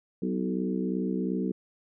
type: harmonic tone with a mistuned harmonic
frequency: 62.8 Hz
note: B1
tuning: 30 cents sharp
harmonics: 3 / 4 / 5 / 6 / 7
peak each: -30 / -32 / -34 / -36 / -37 dBFS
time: 0.22-1.52 s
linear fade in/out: 5 ms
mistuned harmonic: 5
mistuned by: +30 cents
effects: none